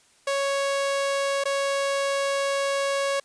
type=tone with dropouts; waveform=sawtooth; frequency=554.4 Hz; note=C#5; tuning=in tune; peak=-19 dBFS; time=0.27-3.2 s; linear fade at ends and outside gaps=5 ms; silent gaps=1.439-1.454 s; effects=white hiss -59 dBFS RMS until 3.24 s + resampled to 22050 Hz